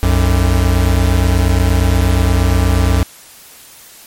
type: tone pair together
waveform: square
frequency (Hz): 61.74 / 90.21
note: B1 / F#2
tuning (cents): 0 / -43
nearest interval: perfect fifth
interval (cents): 657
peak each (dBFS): -13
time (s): 0.03-3.03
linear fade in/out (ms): 0
effects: white hiss -39 dBFS RMS until 4.06 s + MP3 64 kbps